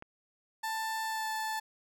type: click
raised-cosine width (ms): 0.5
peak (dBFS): -30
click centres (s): 0.024
type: tone with pitch glide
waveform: 30% pulse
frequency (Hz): 886 to 876.8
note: A5 to A5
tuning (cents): +12 to -6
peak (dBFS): -30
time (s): 0.63-1.6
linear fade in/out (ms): 10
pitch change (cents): -18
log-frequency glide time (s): 1.04-1.29
effects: none